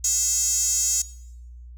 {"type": "tone with high-pass filter", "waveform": "square", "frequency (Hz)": 293.7, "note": "D4", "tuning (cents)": 0, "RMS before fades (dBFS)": -22, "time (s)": [0.04, 1.02], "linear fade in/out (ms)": 5, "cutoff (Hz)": 6700, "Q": 9.5, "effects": ["noise-tail reverb RT60 0.8 s tail -19 dB re dry", "added 60 Hz sine -39 dBFS peak until 1.77 s"]}